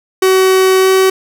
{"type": "tone with pitch glide", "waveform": "45% pulse", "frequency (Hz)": [377.3, 379.5], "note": ["F#4", "F#4"], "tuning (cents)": [34, 44], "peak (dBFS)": -7, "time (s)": [0.22, 1.1], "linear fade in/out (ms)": 5, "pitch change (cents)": 10, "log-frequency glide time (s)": [0.79, 0.88], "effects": []}